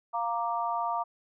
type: chord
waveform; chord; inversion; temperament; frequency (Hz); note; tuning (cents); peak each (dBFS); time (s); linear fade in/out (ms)
sine; Bb major; second; equal; 698.5 / 932.3 / 1174.7; F5 / Bb5 / D6; 0 / 0 / 0; -32 / -31 / -33; 0.13-1.04; 20
effects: none